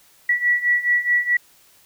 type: beating tone pair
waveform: sine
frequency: 1941 / 1945.7 Hz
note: B6 / B6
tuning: -31 / -26 cents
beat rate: 4.7 Hz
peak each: -21 / -18 dBFS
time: 0.29-1.37 s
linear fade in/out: 5 ms
effects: white hiss -54 dBFS RMS until 1.85 s